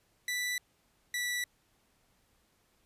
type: tone pair in turn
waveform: sawtooth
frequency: 1975.5 / 1959.6 Hz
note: B6 / B6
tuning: 0 / -14 cents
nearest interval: unison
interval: 14 cents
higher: first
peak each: -28 dBFS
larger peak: neither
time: 0.28-0.58 / 1.14-1.44 s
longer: neither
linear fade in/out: 2 ms
effects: pink hiss -71 dBFS RMS until 2.85 s + resampled to 32000 Hz